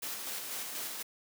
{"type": "noise with tremolo", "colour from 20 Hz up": "white", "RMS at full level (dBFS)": -38, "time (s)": [0.02, 1.03], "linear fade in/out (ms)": 10, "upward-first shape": "square", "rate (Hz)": 4.1, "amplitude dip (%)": 30, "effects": ["high-pass 200 Hz 12 dB/octave"]}